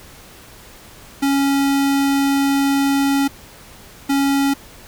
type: tone bursts at uneven times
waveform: square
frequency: 277.2 Hz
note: C#4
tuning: in tune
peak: -15 dBFS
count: 2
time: 1.22-3.28 / 4.09-4.54 s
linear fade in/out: 10 ms
effects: pink hiss -42 dBFS RMS until 4.87 s